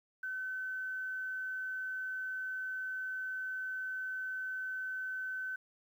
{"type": "tone with quantisation", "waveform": "sine", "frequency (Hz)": 1522, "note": "F#6", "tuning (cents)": 48, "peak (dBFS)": -36, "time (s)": [0.23, 5.56], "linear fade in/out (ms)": 5, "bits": 11, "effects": []}